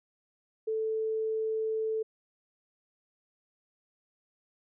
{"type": "tone", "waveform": "sine", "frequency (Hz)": 440, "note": "A4", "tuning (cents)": 0, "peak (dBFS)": -28, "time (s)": [0.67, 2.03], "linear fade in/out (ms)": 10, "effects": []}